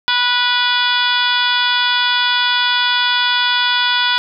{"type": "harmonic tone", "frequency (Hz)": 490, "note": "B4", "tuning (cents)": -14, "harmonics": [2, 3, 4, 5, 6, 7, 8, 9, 10], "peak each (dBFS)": [-20, -18, -26, -25, -24, -17, -27, -27, -27], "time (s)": [0.08, 4.18], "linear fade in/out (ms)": 0, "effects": []}